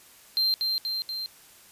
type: tone with echo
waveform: triangle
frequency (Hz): 4154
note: C8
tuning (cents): -13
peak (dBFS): -20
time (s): 0.37-0.54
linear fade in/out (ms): 0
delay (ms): 240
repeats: 3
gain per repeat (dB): -3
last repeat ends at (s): 1.26
effects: white hiss -53 dBFS RMS until 1.71 s + resampled to 32000 Hz